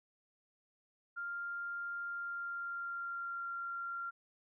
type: tone with pitch glide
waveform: sine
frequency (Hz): 1396.9 to 1381.7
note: F6 to F6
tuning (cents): 0 to -19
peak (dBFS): -38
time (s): 1.16-4.11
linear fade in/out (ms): 20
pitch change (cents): -19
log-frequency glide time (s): 2.03-3.48
effects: none